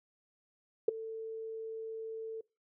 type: tone with ADSR envelope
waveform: sine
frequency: 445.6 Hz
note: A4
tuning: 22 cents sharp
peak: -19 dBFS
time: 0.88-2.41 s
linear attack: 5 ms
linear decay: 11 ms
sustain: -19 dB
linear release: 5 ms
effects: noise-tail reverb RT60 0.3 s tail -24 dB re dry